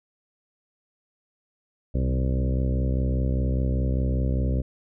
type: harmonic tone with a mistuned harmonic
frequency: 65 Hz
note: C2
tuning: 11 cents flat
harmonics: 1 / 2 / 3 / 4 / 5 / 6 / 7 / 8 / 9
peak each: -23 / -27 / -32 / -33 / -39 / -40 / -41 / -38 / -41 dBFS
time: 1.94-4.62 s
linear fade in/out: 10 ms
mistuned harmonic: 2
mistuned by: -40 cents
effects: none